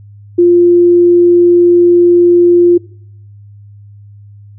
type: tone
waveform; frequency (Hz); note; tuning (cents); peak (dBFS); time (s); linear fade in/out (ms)
sine; 349.2; F4; 0; -3; 0.38-2.78; 10
effects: noise-tail reverb RT60 0.7 s tail -23 dB re dry + added 102 Hz sine -33 dBFS peak until 4.58 s